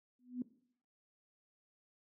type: tone with exponential growth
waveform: sine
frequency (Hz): 248.2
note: B3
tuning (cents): +9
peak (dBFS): -32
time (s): 0.19-0.42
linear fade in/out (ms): 2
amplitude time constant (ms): 48
effects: noise-tail reverb RT60 0.6 s tail -17 dB re dry + high-pass 150 Hz 12 dB/octave